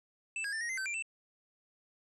square tone with pitch steps, 2644 / 1642 / 1782 / 1877 / 2071 / 1543 / 2367 / 2666 Hz, E7 / G#6 / A6 / A#6 / C7 / G6 / D7 / E7, +5 / -20 / +22 / +11 / -18 / -28 / +13 / +19 cents, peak -35 dBFS, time 0.36-1.024 s, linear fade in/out 2 ms, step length 83 ms, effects resampled to 24000 Hz

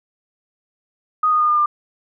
sine tone with pitch steps, 1244.5 / 1232.3 / 1220.3 / 1208.4 / 1196.6 Hz, D#6 / D#6 / D#6 / D6 / D6, 0 / -17 / -34 / +49 / +32 cents, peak -13 dBFS, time 1.23-1.66 s, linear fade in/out 5 ms, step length 86 ms, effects none

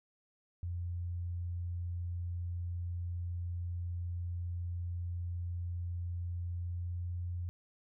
sine tone with pitch glide, 87.31 to 87.97 Hz, F2 to F2, 0 to +13 cents, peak -35 dBFS, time 0.63-7.49 s, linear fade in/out 0 ms, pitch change +13 cents, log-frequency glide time 6.49-7.17 s, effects none

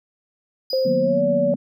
triangle tone with exponential decay, 4938 Hz, D#8, 14 cents flat, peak -23 dBFS, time 0.7-1.21 s, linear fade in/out 2 ms, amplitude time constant 110 ms
sine tone with pitch glide, 523.3 to 570.7 Hz, C5 to D5, 0 to -50 cents, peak -17 dBFS, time 0.73-1.54 s, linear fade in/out 2 ms, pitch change +150 cents, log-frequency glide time 0.99-1.21 s
sine chord, B major seventh, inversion first, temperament just, 154.34 / 185.21 / 231.5 / 246.9 Hz, D#3 / F#3 / A#3 / B3, -14 / +2 / -12 / 0 cents, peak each -30 / -26 / -27 / -25 dBFS, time 0.85-1.56 s, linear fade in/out 10 ms
effects none

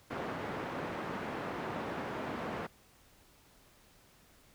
pink band-pass noise, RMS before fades -39 dBFS, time 0.1-2.67 s, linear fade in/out 10 ms, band 190 to 1600 Hz, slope 12 dB/octave, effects pink hiss -63 dBFS RMS until 4.54 s

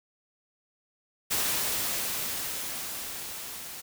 white noise with level ramp, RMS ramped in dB -27 to -41 dBFS, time 1.3-3.82 s, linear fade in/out 20 ms, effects none

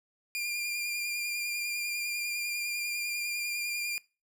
sawtooth tone with vibrato, 2401 Hz, D7, 38 cents sharp, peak -28 dBFS, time 0.35-3.98 s, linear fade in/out 0 ms, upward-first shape sine, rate 10 Hz, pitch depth 20 cents each way, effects noise-tail reverb RT60 0.3 s tail -22 dB re dry

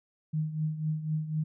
sine tone with tremolo, 155.3 Hz, D#3, 3 cents flat, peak -25 dBFS, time 0.33-1.44 s, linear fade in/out 10 ms, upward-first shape triangle, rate 4 Hz, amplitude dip 75%, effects none

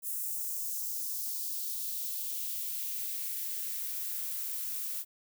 violet noise with high-pass filter sweep, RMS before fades -36 dBFS, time 0.02-5.05 s, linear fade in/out 50 ms, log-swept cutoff 8200 to 930 Hz, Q 1.5, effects none

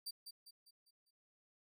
sawtooth tone with echo, 4663 Hz, D8, 13 cents flat, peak -39 dBFS, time 0.06-0.11 s, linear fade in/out 10 ms, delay 200 ms, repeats 5, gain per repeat -7 dB, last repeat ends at 1.11 s, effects none

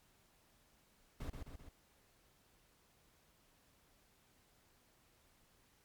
brown noise with echo, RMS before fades -43 dBFS, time 1.2-1.3 s, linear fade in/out 5 ms, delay 130 ms, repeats 3, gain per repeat -4 dB, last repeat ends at 1.69 s, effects pink hiss -71 dBFS RMS until 5.84 s + MP3 96 kbps

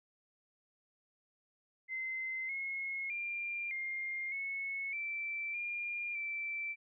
sine tone with pitch steps, 2066 / 2168 / 2388 / 2117 / 2197 / 2335 / 2407 / 2334 Hz, C7 / C#7 / D7 / C7 / C#7 / D7 / D7 / D7, -22 / -39 / +28 / +20 / -16 / -11 / +42 / -11 cents, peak -36 dBFS, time 1.88-6.76 s, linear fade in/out 50 ms, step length 610 ms, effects none

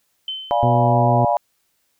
sine tone with exponential decay, 3070 Hz, G7, 37 cents flat, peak -22 dBFS, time 0.28-0.93 s, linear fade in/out 2 ms, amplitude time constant 140 ms
sine chord, D diminished seventh, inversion none, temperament equal with one note detuned, 587.3 / 698.5 / 830.6 / 971.4 Hz, D5 / F5 / Ab5 / Cb6, 0 / 0 / 0 / -29 cents, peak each -21 / -19 / -21 / -23 dBFS, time 0.51-1.37 s, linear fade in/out 0 ms
harmonic tone, 123.47 Hz, B2, in tune, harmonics 1 / 2 / 3 / 4, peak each -17 / -23 / -27 / -29 dBFS, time 0.63-1.25 s, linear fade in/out 0 ms
effects white hiss -67 dBFS RMS until 1.99 s

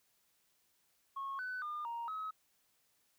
sine tone with pitch steps, 1093 / 1503 / 1208 / 935 / 1279 Hz, C#6 / F#6 / D6 / A#5 / D#6, -25 / +27 / +48 / +5 / +47 cents, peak -37 dBFS, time 1.16-2.31 s, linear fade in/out 10 ms, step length 230 ms, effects tanh soft clip ceiling -35 dBFS + white hiss -75 dBFS RMS until 3.18 s

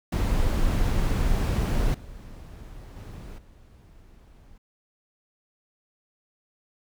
brown noise with level steps, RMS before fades -23 / -42 / -39 / -51 dBFS, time 0.12-4.58 s, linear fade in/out 5 ms, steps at 1.94 / 2.96 / 3.38 s, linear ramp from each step 5 ms, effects none

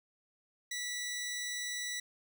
15% pulse tone, 1960 Hz, B6, 14 cents flat, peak -30 dBFS, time 0.71-2 s, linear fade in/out 5 ms, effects none

